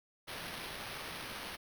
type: noise with sample-and-hold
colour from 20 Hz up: violet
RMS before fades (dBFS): -44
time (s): 0.27-1.57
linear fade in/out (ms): 20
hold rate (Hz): 7350
effects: none